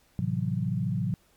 sine chord, F# half-diminished seventh, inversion first, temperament equal, 110 / 130.81 / 164.81 / 185 Hz, A2 / C3 / E3 / F#3, 0 / 0 / 0 / 0 cents, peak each -31 dBFS, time 0.19-1.14 s, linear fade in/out 0 ms, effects pink hiss -64 dBFS RMS until 1.36 s + MP3 96 kbps

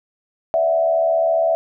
sine tone with frequency modulation, 659.3 Hz, E5, in tune, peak -14 dBFS, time 0.54-1.55 s, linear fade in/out 0 ms, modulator 74.9 Hz, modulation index 0.66, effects none

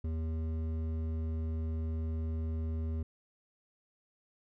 triangle tone with hard clipping, 80.2 Hz, E2, 47 cents flat, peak -34 dBFS, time 0.04-3.03 s, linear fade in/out 5 ms, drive 14 dB, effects none

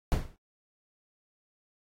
brown noise with exponential decay, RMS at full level -21 dBFS, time 0.12-0.36 s, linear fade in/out 0 ms, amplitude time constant 52 ms, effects AAC 48 kbps

